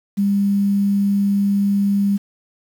sine tone with quantisation, 200.2 Hz, G3, 37 cents sharp, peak -14 dBFS, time 0.17-2.18 s, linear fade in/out 20 ms, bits 7, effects none

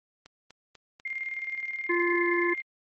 click train, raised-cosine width 0.2 ms, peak -31 dBFS, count 4, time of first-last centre 0.26-0.999 s, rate 4.06 Hz
sine tone with tremolo, 2115 Hz, C7, 18 cents sharp, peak -29 dBFS, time 1.05-2.62 s, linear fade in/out 5 ms, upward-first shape square, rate 19 Hz, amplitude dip 55%
harmonic tone, 347.7 Hz, F4, 8 cents flat, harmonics 1 / 3 / 5 / 6, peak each -25 / -32 / -31 / -31 dBFS, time 1.89-2.54 s, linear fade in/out 10 ms
effects MP3 32 kbps

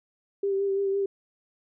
sine tone with vibrato, 393.8 Hz, G4, 8 cents sharp, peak -23 dBFS, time 0.43-1.06 s, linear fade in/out 5 ms, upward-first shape sine, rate 5.9 Hz, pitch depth 24 cents each way, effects none

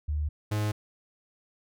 sine / 45% pulse tone pair in turn, 74.7 / 105.64 Hz, D2 / G#2, +30 / +30 cents, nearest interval tritone, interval 600 cents, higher second, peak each -26 dBFS, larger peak neither, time 0.08-0.29 / 0.51-0.72 s, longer neither, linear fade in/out 10 ms, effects none

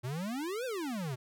square exponential two-way sweep, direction up then down, 116.7 to 534 to 120 Hz, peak -35 dBFS, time 0.03-1.16 s, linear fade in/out 20 ms, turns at 0.65 s, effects none

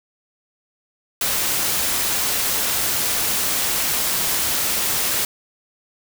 white noise, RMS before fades -21 dBFS, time 1.21-5.25 s, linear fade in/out 2 ms, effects none

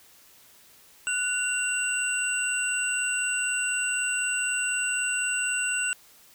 sine tone cluster, 1475 / 2766 / 7970 Hz, F#6 / F7 / B8, -6 / -17 / +15 cents, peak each -29 dBFS, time 1.07-5.93 s, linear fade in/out 0 ms, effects white hiss -55 dBFS RMS until 6.34 s

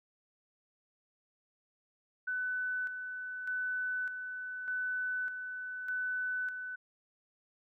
sine tone with tremolo, 1500 Hz, F#6, 23 cents sharp, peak -32 dBFS, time 2.27-6.76 s, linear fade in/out 10 ms, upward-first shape square, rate 0.83 Hz, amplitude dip 50%, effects none

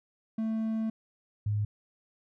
triangle / sine tone pair in turn, 221.6 / 104.58 Hz, A3 / G#2, +13 / +13 cents, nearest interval octave + minor second, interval 1300 cents, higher first, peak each -26 dBFS, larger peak neither, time 0.38-0.9 / 1.46-1.65 s, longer first, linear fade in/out 5 ms, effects none

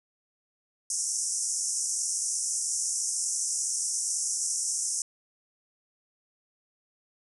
pink band-pass noise, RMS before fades -30 dBFS, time 0.9-5.02 s, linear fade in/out 2 ms, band 5500 to 10000 Hz, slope 96 dB/octave, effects none

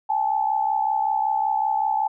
sine tone pair together, 800.7 / 866 Hz, G5 / A5, +37 / -28 cents, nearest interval minor second, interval 135 cents, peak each -24 / -21 dBFS, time 0.09-2.08 s, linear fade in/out 10 ms, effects none

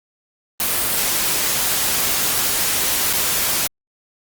white noise with dropouts, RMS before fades -19 dBFS, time 0.6-3.67 s, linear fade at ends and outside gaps 1 ms, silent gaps 3.129-3.134 s, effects Opus 32 kbps

